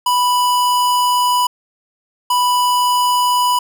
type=tone pair in turn; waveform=square; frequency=987.8 / 987.8 Hz; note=B5 / B5; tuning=0 / 0 cents; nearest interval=unison; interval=0 cents; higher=neither; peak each=-13 / -13 dBFS; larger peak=neither; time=0.06-1.47 / 2.3-3.59 s; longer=first; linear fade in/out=5 ms; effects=none